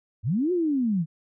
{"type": "linear two-way sweep", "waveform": "sine", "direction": "up then down", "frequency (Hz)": [87.31, 370, 150.3], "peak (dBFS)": -21, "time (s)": [0.23, 1.06], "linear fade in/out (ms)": 50, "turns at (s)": 0.52, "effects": []}